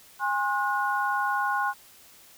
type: tone cluster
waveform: sine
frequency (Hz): 819 / 1067 / 1452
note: G#5 / C6 / F#6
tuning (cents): -24 / +34 / -33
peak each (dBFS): -28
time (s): 0.19-1.74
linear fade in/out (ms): 50
effects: white hiss -53 dBFS RMS until 2.37 s